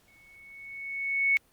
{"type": "tone with exponential growth", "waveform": "sine", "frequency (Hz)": 2213, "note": "C#7", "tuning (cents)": -3, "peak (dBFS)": -19, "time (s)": [0.08, 1.37], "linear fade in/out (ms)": 0, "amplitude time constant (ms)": 280, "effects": ["pink hiss -64 dBFS RMS until 1.52 s", "Opus 48 kbps"]}